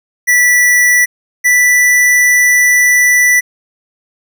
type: tone pair in turn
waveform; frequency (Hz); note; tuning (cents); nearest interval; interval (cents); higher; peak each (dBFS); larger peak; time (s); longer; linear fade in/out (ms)
square; 1961 / 1973.5; B6 / B6; -13 / -2; unison; 11; second; -7; neither; 0.27-1.06 / 1.44-3.41; second; 20
effects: none